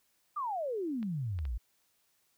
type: exponential sweep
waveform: sine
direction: down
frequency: 1244.5 to 50.8 Hz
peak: -32 dBFS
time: 0.36-1.58 s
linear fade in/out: 10 ms
type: clicks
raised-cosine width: 0.3 ms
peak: -34 dBFS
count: 3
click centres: 1.029 / 1.389 / 1.453 s
effects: white hiss -73 dBFS RMS until 2.37 s